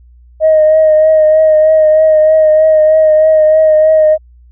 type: tone with vibrato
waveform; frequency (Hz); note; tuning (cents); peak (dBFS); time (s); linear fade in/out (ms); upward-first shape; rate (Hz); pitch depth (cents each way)
sine; 624; D#5; +5; -3; 0.4-4.18; 50; triangle; 3.2; 27
effects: tanh soft clip ceiling 0 dBFS + added 60 Hz sine -38 dBFS peak until 4.51 s